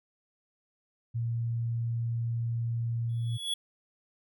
sine tone, 116.54 Hz, A#2, in tune, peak -28 dBFS, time 1.14-3.38 s, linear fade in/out 20 ms
square tone with exponential growth, 3377 Hz, G#7, 28 cents sharp, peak -27 dBFS, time 3.09-3.54 s, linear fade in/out 5 ms, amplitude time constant 97 ms
effects none

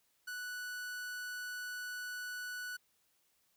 45% pulse tone, 1480 Hz, F#6, in tune, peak -40 dBFS, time 0.27-2.77 s, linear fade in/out 10 ms, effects white hiss -75 dBFS RMS until 3.56 s

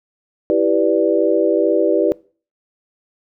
sine chord, E minor seventh, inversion none, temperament equal, 329.6 / 392 / 493.9 / 587.3 Hz, E4 / G4 / B4 / D5, 0 / 0 / 0 / 0 cents, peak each -18 dBFS, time 0.5-2.12 s, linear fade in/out 0 ms, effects noise-tail reverb RT60 0.4 s tail -23 dB re dry

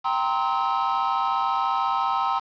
triangle chord, C dominant seventh, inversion second, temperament equal with one note detuned, 784 / 932.3 / 1046.5 / 1291.4 Hz, G5 / Bb5 / C6 / E6, 0 / 0 / 0 / -36 cents, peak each -25 dBFS, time 0.04-2.4 s, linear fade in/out 20 ms, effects resampled to 11025 Hz + 7-bit

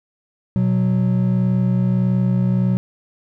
triangle tone pair together, 123.38 / 185 Hz, B2 / F#3, -1 / 0 cents, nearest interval perfect fifth, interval 701 cents, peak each -16 / -15 dBFS, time 0.56-2.77 s, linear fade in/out 0 ms, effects none

